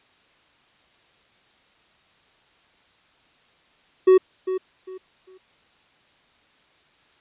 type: tone with echo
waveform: triangle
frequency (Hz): 374.1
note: F#4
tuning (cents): +19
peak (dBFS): -8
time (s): 4.07-4.18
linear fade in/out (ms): 10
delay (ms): 400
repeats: 3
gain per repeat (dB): -12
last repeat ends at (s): 5.38
effects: white hiss -59 dBFS RMS until 7.2 s + resampled to 8000 Hz